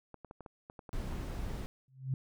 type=clicks; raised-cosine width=1 ms; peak=-33 dBFS; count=9; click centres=0.143 / 0.247 / 0.311 / 0.407 / 0.462 / 0.699 / 0.792 / 0.892 / 1.125 s
type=noise; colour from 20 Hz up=brown; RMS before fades=-38 dBFS; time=0.93-1.66 s; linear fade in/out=0 ms
type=tone with exponential growth; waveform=sine; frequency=132 Hz; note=C3; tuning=16 cents sharp; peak=-27 dBFS; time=1.88-2.14 s; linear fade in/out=2 ms; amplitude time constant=55 ms
effects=none